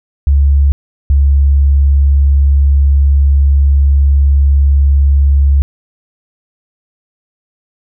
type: tone pair in turn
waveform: sine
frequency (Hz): 70.2 / 69.84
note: C#2 / C#2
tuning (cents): +22 / +14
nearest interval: unison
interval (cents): 8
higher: first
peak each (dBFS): -5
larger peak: neither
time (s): 0.27-0.72 / 1.1-5.62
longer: second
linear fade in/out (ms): 0
effects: none